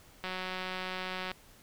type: click train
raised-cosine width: 0.3 ms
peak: -21 dBFS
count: 200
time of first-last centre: 0.24-1.316 s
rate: 185 Hz
effects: pink hiss -58 dBFS RMS until 1.62 s